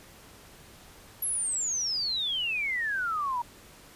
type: exponential sweep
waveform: sine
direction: down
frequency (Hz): 11510 to 932.3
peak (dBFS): -27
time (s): 1.22-3.42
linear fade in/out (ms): 5
effects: pink hiss -52 dBFS RMS until 3.95 s + resampled to 32000 Hz